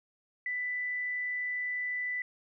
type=tone; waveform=sine; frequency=1987 Hz; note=B6; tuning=10 cents sharp; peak=-31 dBFS; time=0.46-2.22 s; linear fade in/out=2 ms; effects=none